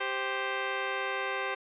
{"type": "tone pair together", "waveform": "10% pulse", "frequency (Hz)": [392, 522.7], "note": ["G4", "C5"], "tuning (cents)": [0, -2], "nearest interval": "perfect fourth", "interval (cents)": 498, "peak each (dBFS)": -25, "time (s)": [0, 1.55], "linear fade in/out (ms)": 10, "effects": ["resampled to 8000 Hz"]}